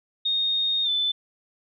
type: tone with pitch glide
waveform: sine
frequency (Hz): 3700 to 3515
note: A#7 to A7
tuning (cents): -14 to -2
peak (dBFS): -21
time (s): 0.25-1.12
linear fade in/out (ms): 10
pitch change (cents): -88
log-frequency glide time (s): 0.84-0.89
effects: none

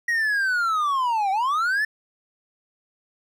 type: linear two-way sweep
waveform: triangle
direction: down then up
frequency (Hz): 1904 to 751 to 1788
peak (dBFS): -18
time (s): 0.08-1.85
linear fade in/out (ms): 5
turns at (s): 1.31
effects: none

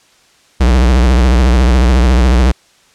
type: tone with vibrato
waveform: square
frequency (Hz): 62.1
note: B1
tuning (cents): +10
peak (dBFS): -7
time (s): 0.6-2.52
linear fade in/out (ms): 10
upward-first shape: triangle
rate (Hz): 14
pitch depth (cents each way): 170
effects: white hiss -49 dBFS RMS until 2.94 s + low-pass 7000 Hz 12 dB/octave

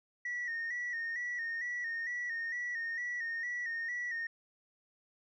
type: tone with vibrato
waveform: sine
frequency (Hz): 1892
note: A#6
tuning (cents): +25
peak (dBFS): -33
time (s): 0.25-4.27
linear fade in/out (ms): 5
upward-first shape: square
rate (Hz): 2.2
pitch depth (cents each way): 48
effects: tanh soft clip ceiling -32 dBFS

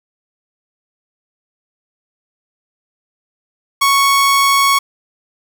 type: tone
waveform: sawtooth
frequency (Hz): 1108.7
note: C#6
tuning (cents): 0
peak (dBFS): -6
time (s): 3.81-4.79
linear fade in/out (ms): 10
effects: none

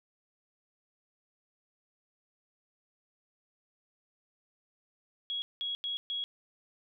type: tone bursts at uneven times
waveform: sine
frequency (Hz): 3322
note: G#7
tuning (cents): 0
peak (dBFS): -32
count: 4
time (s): 5.3-5.42 / 5.61-5.75 / 5.84-5.97 / 6.1-6.24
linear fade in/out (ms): 0
effects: none

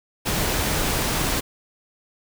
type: noise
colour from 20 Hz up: pink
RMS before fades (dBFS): -23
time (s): 0.25-1.41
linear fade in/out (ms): 20
effects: none

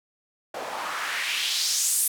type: noise with band-pass filter sweep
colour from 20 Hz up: white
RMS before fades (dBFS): -27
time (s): 0.54-2.08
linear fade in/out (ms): 5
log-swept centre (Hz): 560 to 11000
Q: 2.1
effects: none

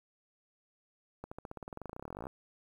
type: accelerating click train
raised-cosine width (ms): 1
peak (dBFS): -28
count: 29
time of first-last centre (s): 1.24-2.269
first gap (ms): 75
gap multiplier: 0.94
effects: 10-bit

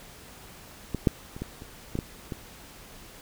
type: clicks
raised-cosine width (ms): 3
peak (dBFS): -15 / -6 / -26 / -19 / -29 / -17 / -15 / -20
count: 8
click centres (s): 0.947 / 1.072 / 1.365 / 1.42 / 1.621 / 1.954 / 1.989 / 2.322
effects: pink hiss -48 dBFS RMS until 3.21 s

